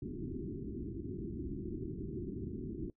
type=low-pass noise; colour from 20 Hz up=white; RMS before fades=-41 dBFS; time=0.02-2.9 s; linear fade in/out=2 ms; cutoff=390 Hz; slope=96 dB/octave; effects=noise-tail reverb RT60 0.1 s tail -20 dB re dry